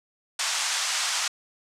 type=band-pass noise; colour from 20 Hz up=white; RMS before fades=-27 dBFS; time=0.39-1.28 s; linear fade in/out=5 ms; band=790 to 7800 Hz; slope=24 dB/octave; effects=low-pass 12000 Hz 12 dB/octave